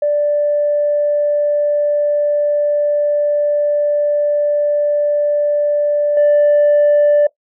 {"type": "tone with level steps", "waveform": "sine", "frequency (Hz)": 587.3, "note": "D5", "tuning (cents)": 0, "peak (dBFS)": [-11, -6], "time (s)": [0.02, 7.27], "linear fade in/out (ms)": 5, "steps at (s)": 6.17, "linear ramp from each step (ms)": 2, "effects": ["noise-tail reverb RT60 0.1 s tail -20 dB re dry", "tanh soft clip ceiling -6 dBFS"]}